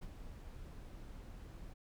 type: noise with ADSR envelope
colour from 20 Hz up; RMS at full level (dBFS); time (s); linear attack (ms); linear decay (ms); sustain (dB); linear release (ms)
brown; -44; 0.01-1.74; 16; 43; -6; 15
effects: none